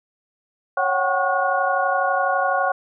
sine tone cluster, 552 / 735 / 767 / 1100 / 1444 Hz, C#5 / F#5 / G5 / C#6 / F#6, -7 / -12 / -38 / -14 / -43 cents, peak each -24 dBFS, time 0.77-2.72 s, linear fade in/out 5 ms, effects none

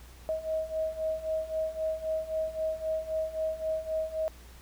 sine beating tone pair, 632 / 635.8 Hz, D#5 / D#5, +27 / +37 cents, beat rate 3.8 Hz, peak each -34 / -31 dBFS, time 0.29-4.28 s, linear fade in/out 0 ms, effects added 60 Hz sine -49 dBFS peak until 4.61 s + pink hiss -55 dBFS RMS until 4.61 s

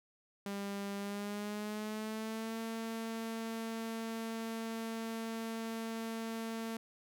sawtooth tone with pitch glide, 200 to 225.8 Hz, G3 to A3, +35 to +45 cents, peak -34 dBFS, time 0.46-6.77 s, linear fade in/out 2 ms, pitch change +210 cents, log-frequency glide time 0.97-2.58 s, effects none

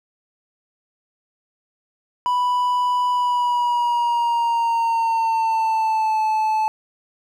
triangle tone with pitch glide, 987.8 to 869.9 Hz, B5 to A5, 0 to -20 cents, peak -15 dBFS, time 2.26-6.68 s, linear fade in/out 0 ms, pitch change -220 cents, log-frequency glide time 3.11-6.21 s, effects none

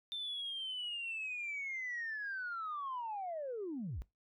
sine linear sweep, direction down, 3585 to 37.65 Hz, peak -37 dBFS, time 0.12-4.02 s, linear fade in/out 0 ms, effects noise-tail reverb RT60 0.2 s tail -21 dB re dry + tanh soft clip ceiling -34 dBFS

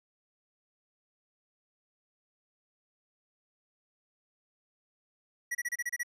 square tone bursts, 1932 Hz, B6, 39 cents flat, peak -31 dBFS, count 8, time 5.51-6.033 s, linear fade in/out 10 ms, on 40 ms, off 29 ms, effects resampled to 32000 Hz

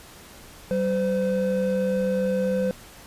triangle tone pair together, 191.5 / 511.2 Hz, G3 / C5, -40 / -40 cents, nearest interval octave + perfect fourth, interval 1700 cents, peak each -23 / -21 dBFS, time 0.71-2.71 s, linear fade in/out 0 ms, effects pink hiss -46 dBFS RMS until 3.06 s + resampled to 32000 Hz

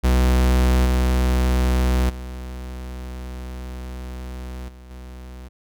45% pulse tone with level steps, 62.9 Hz, B1, 32 cents sharp, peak -14 / -16 / -30 / -40 / -35 dBFS, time 0.03-5.49 s, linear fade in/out 20 ms, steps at 0.85 / 2.09 / 4.68 / 4.9 s, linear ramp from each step 10 ms, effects none

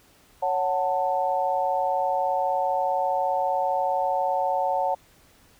sine chord, F# minor, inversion second, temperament just, 555 / 740 / 888 Hz, C#5 / F#5 / A5, +2 / 0 / +16 cents, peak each -27 / -25 / -26 dBFS, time 0.42-4.95 s, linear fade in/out 10 ms, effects pink hiss -57 dBFS RMS until 5.59 s

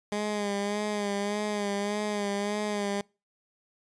15% pulse tone with vibrato, 205.6 Hz, G#3, 17 cents flat, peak -22 dBFS, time 0.12-3.01 s, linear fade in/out 2 ms, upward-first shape sine, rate 1.7 Hz, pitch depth 42 cents each way, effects noise-tail reverb RT60 0.3 s tail -25 dB re dry + resampled to 22050 Hz

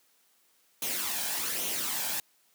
white noise with flanger, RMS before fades -32 dBFS, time 0.82-2.2 s, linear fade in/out 2 ms, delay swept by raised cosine 0.31 to 1.27 ms, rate 1.2 Hz, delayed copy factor +0.55, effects white hiss -67 dBFS RMS until 2.54 s + high-pass 200 Hz 12 dB/octave

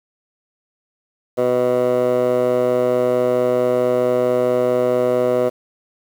15% pulse tone with band-pass filter, 124.5 Hz, B2, 14 cents sharp, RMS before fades -17 dBFS, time 1.37-5.5 s, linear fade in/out 20 ms, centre 580 Hz, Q 3.3, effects 7-bit

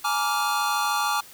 square chord, Bb dominant seventh, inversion third, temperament just, 839.1 / 932.3 / 1165.4 / 1398.5 Hz, Ab5 / Bb5 / D6 / F6, +18 / 0 / -14 / +2 cents, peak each -28 / -32 / -27 / -30 dBFS, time 0.04-1.21 s, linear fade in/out 10 ms, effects white hiss -47 dBFS RMS until 1.33 s

